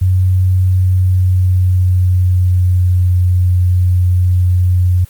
sine tone with pitch glide, 92.5 to 90.23 Hz, F#2 to F#2, 0 to -43 cents, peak -8 dBFS, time 0.01-5.05 s, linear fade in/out 10 ms, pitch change -43 cents, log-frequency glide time 0.77-3.03 s, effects white hiss -44 dBFS RMS until 5.09 s + Opus 32 kbps

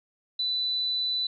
sine tone, 3986 Hz, B7, 15 cents sharp, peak -25 dBFS, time 0.39-1.27 s, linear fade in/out 5 ms, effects none

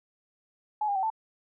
sine tone with pitch steps, 848 / 807 / 765 / 883 Hz, G#5 / G#5 / G5 / A5, +36 / -50 / -42 / +6 cents, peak -25 dBFS, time 0.81-1.102 s, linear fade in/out 5 ms, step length 73 ms, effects none

